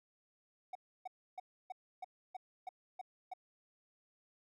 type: tone bursts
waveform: triangle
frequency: 745 Hz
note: F#5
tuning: 12 cents sharp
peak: -39 dBFS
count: 9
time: 0.73-3.337 s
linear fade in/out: 5 ms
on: 23 ms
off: 300 ms
effects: none